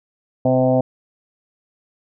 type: tone with frequency modulation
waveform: sine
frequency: 387 Hz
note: G4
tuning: 22 cents flat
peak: -12 dBFS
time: 0.45-0.81 s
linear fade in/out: 5 ms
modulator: 129 Hz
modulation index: 2.5
effects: none